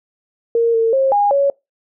sine tone with pitch steps, 463.7 / 453.5 / 536 / 817 / 559 Hz, A#4 / A#4 / C5 / G#5 / C#5, -9 / -48 / +42 / -29 / +14 cents, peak -11 dBFS, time 0.55-1.5 s, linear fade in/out 2 ms, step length 190 ms, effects noise-tail reverb RT60 0.2 s tail -23 dB re dry

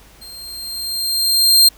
sawtooth tone with level ramp, 4186 Hz, C8, in tune, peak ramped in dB -32 to -3 dBFS, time 0.21-1.69 s, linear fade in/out 10 ms, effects added 50 Hz sine -47 dBFS peak until 1.77 s + pink hiss -47 dBFS RMS until 1.77 s

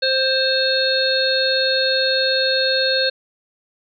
harmonic tone with a mistuned harmonic, 527 Hz, C5, 12 cents sharp, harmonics 1 / 3 / 5 / 7 / 8, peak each -20 / -22 / -30 / -24 / -20 dBFS, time 0.02-3.1 s, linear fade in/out 10 ms, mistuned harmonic 8, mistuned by +34 cents, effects none

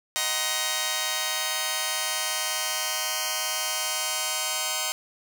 5% pulse chord, C half-diminished seventh, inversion first, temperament just, 627.9 / 753.5 / 941.9 / 1046.5 Hz, Eb5 / Gb5 / Bb5 / C6, +16 / +31 / +18 / 0 cents, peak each -20 dBFS, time 0.16-4.92 s, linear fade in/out 0 ms, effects none

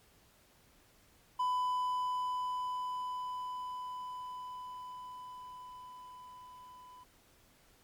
triangle tone with level ramp, 1000 Hz, B5, 21 cents sharp, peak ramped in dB -27 to -50 dBFS, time 1.39-7.04 s, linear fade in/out 10 ms, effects pink hiss -65 dBFS RMS until 7.83 s + MP3 96 kbps

